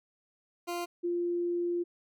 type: tone pair in turn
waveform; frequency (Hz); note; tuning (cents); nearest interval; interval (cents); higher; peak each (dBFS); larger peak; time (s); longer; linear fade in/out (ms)
20% pulse / sine; 347.9 / 347.9; F4 / F4; -7 / -7; unison; 0; neither; -28; neither; 0.67-0.86 / 1.03-1.84; second; 20
effects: none